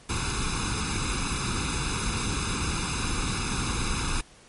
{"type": "noise with comb filter", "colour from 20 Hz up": "pink", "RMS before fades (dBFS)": -28, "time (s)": [0.09, 4.21], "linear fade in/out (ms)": 5, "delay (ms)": 0.79, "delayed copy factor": 0.9, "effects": ["pink hiss -53 dBFS RMS until 4.48 s", "MP3 48 kbps"]}